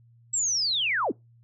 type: linear sweep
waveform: sine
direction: down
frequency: 7780 to 183 Hz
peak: -23 dBFS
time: 0.33-1.12 s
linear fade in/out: 10 ms
effects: noise-tail reverb RT60 0.2 s tail -24 dB re dry + added 117 Hz sine -54 dBFS peak until 1.43 s